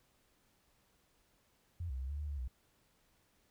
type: tone with pitch steps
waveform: sine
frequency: 85.9 / 64.7 / 65.7 / 72.3 / 74.3 / 71.7 / 62.5 Hz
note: F2 / C2 / C2 / D2 / D2 / D2 / B1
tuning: -28 / -19 / +8 / -27 / +21 / -41 / +21 cents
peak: -37 dBFS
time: 1.8-2.479 s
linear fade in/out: 5 ms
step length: 97 ms
effects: pink hiss -73 dBFS RMS until 3.5 s